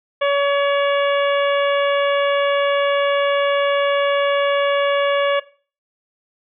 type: harmonic tone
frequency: 565 Hz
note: C#5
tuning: 33 cents sharp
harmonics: 1 / 2 / 3 / 4 / 5 / 6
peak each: -16 / -22 / -26 / -28 / -30 / -32 dBFS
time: 0.21-5.4 s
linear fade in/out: 10 ms
effects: noise-tail reverb RT60 0.4 s tail -18 dB re dry